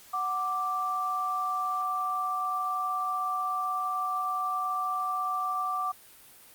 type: tone pair together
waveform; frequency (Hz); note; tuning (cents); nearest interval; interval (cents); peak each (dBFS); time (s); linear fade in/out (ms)
sine; 741.3 / 1174.7; F#5 / D6; +3 / 0; minor sixth; 797; -34 / -28; 0.13-5.92; 10
effects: white hiss -53 dBFS RMS until 6.54 s + Opus 48 kbps